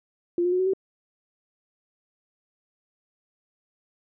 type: tone with pitch steps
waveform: sine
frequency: 347.7 / 356.2 / 365 / 373.9 / 383.1 Hz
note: F4 / F4 / F#4 / F#4 / G4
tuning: -8 / +34 / -24 / +18 / -40 cents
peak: -20 dBFS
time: 0.38-0.735 s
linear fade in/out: 2 ms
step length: 71 ms
effects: none